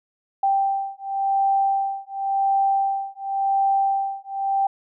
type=beating tone pair; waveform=sine; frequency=784 / 784.92 Hz; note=G5 / G5; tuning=0 / +2 cents; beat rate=0.92 Hz; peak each=-22 dBFS; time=0.43-4.67 s; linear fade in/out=5 ms; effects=none